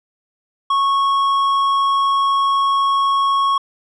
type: tone with hard clipping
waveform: sine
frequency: 1102 Hz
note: C#6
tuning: 11 cents flat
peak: -15 dBFS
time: 0.7-3.58 s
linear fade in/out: 5 ms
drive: 6 dB
effects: resampled to 24000 Hz